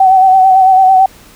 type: tone with vibrato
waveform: sine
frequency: 758 Hz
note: F#5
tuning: 42 cents sharp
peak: -3 dBFS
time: 0-1.06 s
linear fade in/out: 5 ms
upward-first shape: sine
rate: 9 Hz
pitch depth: 36 cents each way
effects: pink hiss -40 dBFS RMS until 1.35 s